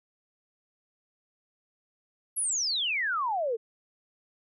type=exponential sweep; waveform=sine; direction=down; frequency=11510 to 430.6 Hz; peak=-26 dBFS; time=2.36-3.57 s; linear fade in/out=20 ms; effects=none